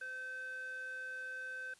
square tone with band-pass filter, 514 Hz, C5, 31 cents flat, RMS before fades -44 dBFS, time 0.01-1.74 s, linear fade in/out 5 ms, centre 1600 Hz, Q 5.6, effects white hiss -65 dBFS RMS until 1.79 s + resampled to 24000 Hz

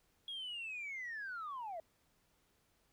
sine linear sweep, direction down, 3322 to 625 Hz, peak -40 dBFS, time 0.28-1.8 s, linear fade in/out 2 ms, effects tanh soft clip ceiling -38 dBFS + pink hiss -75 dBFS RMS until 2.92 s

